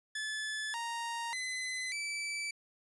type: tone with pitch steps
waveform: sawtooth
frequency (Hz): 1730 / 932 / 2027 / 2315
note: A6 / A#5 / B6 / D7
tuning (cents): -30 / -1 / +45 / -25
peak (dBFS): -32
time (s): 0.15-2.51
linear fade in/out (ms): 5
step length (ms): 590
effects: resampled to 24000 Hz